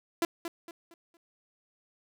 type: tone with echo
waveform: sawtooth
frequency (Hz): 337.8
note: E4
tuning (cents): +42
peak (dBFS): -21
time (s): 0.22-0.25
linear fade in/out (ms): 2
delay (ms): 230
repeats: 4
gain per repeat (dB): -9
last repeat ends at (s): 1.17
effects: none